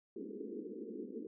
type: band-pass noise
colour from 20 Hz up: white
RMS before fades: -45 dBFS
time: 0.16-1.27 s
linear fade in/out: 2 ms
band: 200 to 460 Hz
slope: 96 dB/octave
effects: none